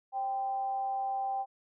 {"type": "tone with frequency modulation", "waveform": "sine", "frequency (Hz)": 784, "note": "G5", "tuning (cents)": 0, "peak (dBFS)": -30, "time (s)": [0.12, 1.46], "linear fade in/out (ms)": 50, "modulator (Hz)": 245, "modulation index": 0.23, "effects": []}